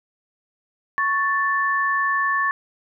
sine tone pair together, 1108.7 / 1760 Hz, C#6 / A6, 0 / 0 cents, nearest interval minor sixth, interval 800 cents, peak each -21 dBFS, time 0.98-2.51 s, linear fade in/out 0 ms, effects none

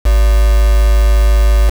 sine tone with quantisation, 52.8 Hz, G#1, 29 cents sharp, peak -6 dBFS, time 0.05-1.7 s, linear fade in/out 10 ms, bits 3, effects none

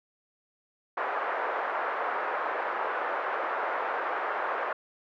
white band-pass noise, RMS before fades -31 dBFS, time 0.97-4.73 s, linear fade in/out 5 ms, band 450 to 1500 Hz, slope 24 dB/octave, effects none

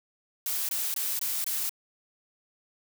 blue noise bursts, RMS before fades -30 dBFS, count 5, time 0.46-1.694 s, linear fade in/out 2 ms, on 230 ms, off 21 ms, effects none

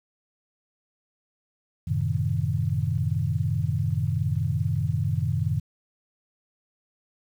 sine chord, F# diminished seventh, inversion none, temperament equal, 92.5 / 110 / 130.81 / 155.56 Hz, F#2 / A2 / C3 / Eb3, 0 / 0 / 0 / 0 cents, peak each -28 dBFS, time 1.87-5.6 s, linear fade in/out 10 ms, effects 9-bit

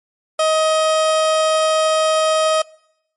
30% pulse tone, 630 Hz, D#5, 21 cents sharp, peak -11 dBFS, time 0.39-2.62 s, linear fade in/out 5 ms, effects noise-tail reverb RT60 0.8 s tail -24 dB re dry + MP3 48 kbps

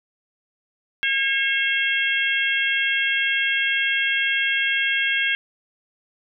harmonic tone, 542 Hz, C#5, 39 cents flat, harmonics 3 / 4 / 5 / 6, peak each -23 / -24 / -25 / -26 dBFS, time 1.03-5.35 s, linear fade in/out 0 ms, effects none

